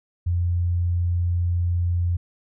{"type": "tone", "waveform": "sine", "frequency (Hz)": 87.31, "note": "F2", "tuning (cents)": 0, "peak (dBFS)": -19, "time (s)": [0.26, 2.17], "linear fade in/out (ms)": 10, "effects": []}